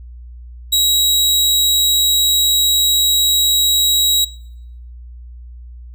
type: tone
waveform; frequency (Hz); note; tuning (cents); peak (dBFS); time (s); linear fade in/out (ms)
sawtooth; 3849; B7; -45; -8; 0.72-4.25; 10
effects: noise-tail reverb RT60 0.7 s tail -21 dB re dry + added 60 Hz sine -32 dBFS peak until 5.94 s